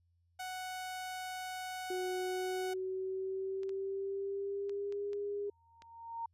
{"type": "tone", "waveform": "sawtooth", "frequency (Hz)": 741, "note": "F#5", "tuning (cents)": 2, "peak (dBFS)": -36, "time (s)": [0.39, 2.74], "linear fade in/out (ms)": 10}
{"type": "tone with pitch glide", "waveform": "sine", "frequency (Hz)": [366.9, 407.1], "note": ["F#4", "G#4"], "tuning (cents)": [-15, -35], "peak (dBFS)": -35, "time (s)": [1.9, 5.5], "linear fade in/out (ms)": 5, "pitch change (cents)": 180, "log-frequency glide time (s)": [2.19, 5.12]}
{"type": "clicks", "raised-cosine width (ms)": 0.2, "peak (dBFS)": -37, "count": 6, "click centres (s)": [3.633, 3.693, 4.695, 4.924, 5.132, 5.821]}
{"type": "tone with exponential growth", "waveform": "sine", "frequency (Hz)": 922, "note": "A#5", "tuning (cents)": -19, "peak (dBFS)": -35, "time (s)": [5.47, 6.26], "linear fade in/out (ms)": 5, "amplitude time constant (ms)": 170}
{"effects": ["added 86 Hz sine -70 dBFS peak until 6.33 s", "resampled to 32000 Hz"]}